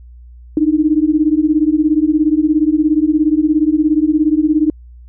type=beating tone pair; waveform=sine; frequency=299.1 / 316.1 Hz; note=D4 / D#4; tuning=+32 / +27 cents; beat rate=17 Hz; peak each=-13 dBFS; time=0.57-4.7 s; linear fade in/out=2 ms; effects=added 60 Hz sine -35 dBFS peak until 5.08 s